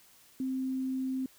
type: tone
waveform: sine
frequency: 261.6 Hz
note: C4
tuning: in tune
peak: -30 dBFS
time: 0.4-1.26 s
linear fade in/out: 2 ms
effects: white hiss -60 dBFS RMS until 1.38 s